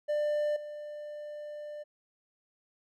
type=tone with level steps; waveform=triangle; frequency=595 Hz; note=D5; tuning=22 cents sharp; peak=-25 / -37 dBFS; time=0.08-1.84 s; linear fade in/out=20 ms; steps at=0.56 s; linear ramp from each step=5 ms; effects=none